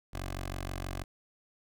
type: tone with notch filter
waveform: 10% pulse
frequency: 46.25 Hz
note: F#1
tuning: in tune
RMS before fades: -38 dBFS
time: 0.13-1.04 s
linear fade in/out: 10 ms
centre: 190 Hz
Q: 0.91
effects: none